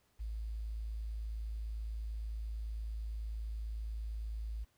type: tone with quantisation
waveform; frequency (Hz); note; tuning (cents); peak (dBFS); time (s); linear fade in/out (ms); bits
sine; 54.5; A1; -16; -37; 0.19-4.65; 20; 11
effects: pink hiss -74 dBFS RMS until 4.77 s